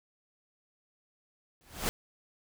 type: noise with exponential growth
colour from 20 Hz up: pink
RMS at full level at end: -27 dBFS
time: 1.61-1.89 s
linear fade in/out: 0 ms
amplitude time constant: 59 ms
effects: none